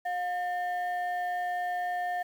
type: tone pair together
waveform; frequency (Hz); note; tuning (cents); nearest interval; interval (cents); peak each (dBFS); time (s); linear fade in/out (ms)
sine; 713.9 / 1799; F5 / A6; +38 / +38; octave + major third; 1600; -28 / -35; 0.05-2.23; 10
effects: tanh soft clip ceiling -25 dBFS + 9-bit

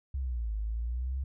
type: exponential two-way sweep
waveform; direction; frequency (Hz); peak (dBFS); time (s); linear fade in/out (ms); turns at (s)
sine; down then up; 69.3 to 51.91 to 68.1; -30; 0.14-1.24; 5; 0.56
effects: none

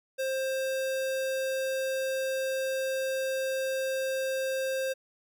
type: tone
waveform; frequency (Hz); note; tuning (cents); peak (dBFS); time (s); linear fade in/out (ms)
square; 529; C5; +19; -29; 0.18-4.94; 20
effects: none

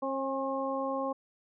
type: harmonic tone with a mistuned harmonic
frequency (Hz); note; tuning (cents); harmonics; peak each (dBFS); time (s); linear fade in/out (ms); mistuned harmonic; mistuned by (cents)
269.1; C4; +49; 1 / 2 / 3 / 4; -36 / -33 / -38 / -36; 0.02-1.13; 10; 3; +23
effects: none

